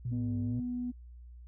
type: exponential two-way sweep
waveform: sine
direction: down then up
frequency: 123.47 to 100 to 123.47 Hz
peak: -31 dBFS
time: 0.05-0.6 s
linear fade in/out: 5 ms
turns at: 0.4 s
type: tone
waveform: sine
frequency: 246.1 Hz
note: B3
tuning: 6 cents flat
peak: -32 dBFS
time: 0.11-0.92 s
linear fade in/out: 20 ms
effects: tanh soft clip ceiling -25 dBFS + added 60 Hz sine -47 dBFS peak until 1.47 s